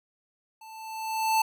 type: tone with level ramp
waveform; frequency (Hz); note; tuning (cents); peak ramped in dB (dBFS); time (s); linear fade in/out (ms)
square; 883; A5; +6; -46 to -20; 0.61-1.42; 5
effects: none

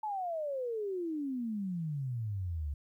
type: exponential sweep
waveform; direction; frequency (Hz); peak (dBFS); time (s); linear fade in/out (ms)
sine; down; 880 to 69.3; -33; 0.03-2.74; 5
effects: 12-bit

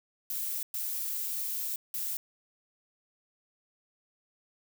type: noise bursts at uneven times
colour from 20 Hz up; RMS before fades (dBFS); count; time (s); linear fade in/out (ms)
violet; -34; 3; 0.3-0.63 / 0.74-1.76 / 1.94-2.17; 2
effects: none

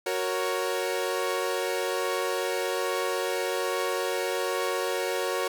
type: chord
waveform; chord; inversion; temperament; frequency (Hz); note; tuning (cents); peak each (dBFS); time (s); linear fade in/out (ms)
sawtooth; F# major; none; equal; 370 / 466.2 / 554.4; F#4 / A#4 / C#5; 0 / 0 / 0; -27; 0.06-5.48; 5
effects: none

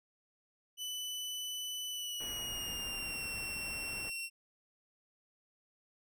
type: tone with pitch glide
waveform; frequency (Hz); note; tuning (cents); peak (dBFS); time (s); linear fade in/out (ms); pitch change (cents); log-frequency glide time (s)
sawtooth; 2990 to 2726; F#7 to F7; +17 to -43; -35; 0.77-4.3; 50; -160; 1.9-3.27
type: band-stop noise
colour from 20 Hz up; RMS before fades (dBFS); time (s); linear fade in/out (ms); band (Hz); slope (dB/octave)
pink; -48; 2.2-4.1; 5; 3000 to 9100; 48
effects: none

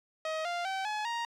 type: tone with pitch steps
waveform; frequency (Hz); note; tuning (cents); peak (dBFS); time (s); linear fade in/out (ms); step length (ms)
sawtooth; 632 / 697.2 / 769.1 / 848.5 / 936.1; D#5 / F5 / G5 / G#5 / A#5; +27 / -3 / -33 / +37 / +7; -28; 0.25-1.25; 2; 200
effects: low-pass 5000 Hz 12 dB/octave + 11-bit

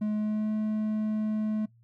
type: tone with pitch glide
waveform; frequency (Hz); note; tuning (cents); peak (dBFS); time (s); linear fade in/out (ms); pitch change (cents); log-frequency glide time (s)
triangle; 212 to 215; G#3 to A3; +36 to -40; -24; 0.01-1.66; 10; +24; 0.14-0.52
effects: noise-tail reverb RT60 0.1 s tail -20 dB re dry + added 116 Hz sine -57 dBFS peak until 1.83 s

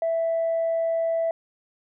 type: tone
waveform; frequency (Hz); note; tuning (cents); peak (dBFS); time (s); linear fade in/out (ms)
sine; 660; E5; +2; -20; 0.02-1.31; 2
effects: tanh soft clip ceiling -18 dBFS

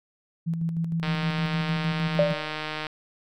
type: tone with tremolo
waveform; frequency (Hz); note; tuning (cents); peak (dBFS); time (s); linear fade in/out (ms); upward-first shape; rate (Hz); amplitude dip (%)
sine; 165.6; E3; +8; -23; 0.46-2.34; 20; square; 6.5; 40
type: click train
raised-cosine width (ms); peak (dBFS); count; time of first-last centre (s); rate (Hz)
0.3; -15; 284; 1.03-2.868; 154
type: tone with exponential decay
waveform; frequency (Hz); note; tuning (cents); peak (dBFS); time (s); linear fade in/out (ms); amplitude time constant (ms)
sine; 587.3; D5; 0; -15; 2.19-2.57; 1; 81
effects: none

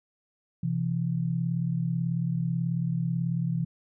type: tone pair together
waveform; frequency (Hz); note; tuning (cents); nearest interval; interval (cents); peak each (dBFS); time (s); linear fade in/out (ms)
sine; 129.61 / 167.9; C3 / E3; -16 / +32; major third; 448; -29 / -27; 0.63-3.65; 5
effects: none

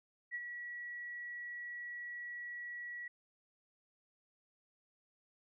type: tone with ADSR envelope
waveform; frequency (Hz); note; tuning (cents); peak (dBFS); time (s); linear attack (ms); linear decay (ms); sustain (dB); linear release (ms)
sine; 1931; B6; -39; -36; 0.31-3.08; 38; 43; -6; 5
effects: none

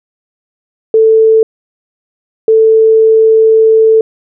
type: tone pair in turn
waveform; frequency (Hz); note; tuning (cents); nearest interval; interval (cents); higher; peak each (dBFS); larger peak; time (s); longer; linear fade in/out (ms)
sine; 442.9 / 442.9; A4 / A4; +11 / +11; unison; 0; neither; -3; neither; 0.94-1.43 / 2.48-4.01; second; 2
effects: none

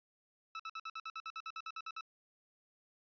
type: tone bursts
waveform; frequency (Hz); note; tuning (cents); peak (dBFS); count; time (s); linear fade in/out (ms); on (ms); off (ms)
sawtooth; 1310; E6; -11; -37; 15; 0.55-2.009; 2; 45; 56
effects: resampled to 11025 Hz + 13-bit

